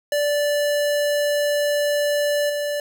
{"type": "tone with level steps", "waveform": "square", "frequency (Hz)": 584, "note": "D5", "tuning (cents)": -10, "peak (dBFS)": [-19, -23], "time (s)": [0.12, 2.8], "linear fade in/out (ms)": 2, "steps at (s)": 2.49, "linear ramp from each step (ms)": 10, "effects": []}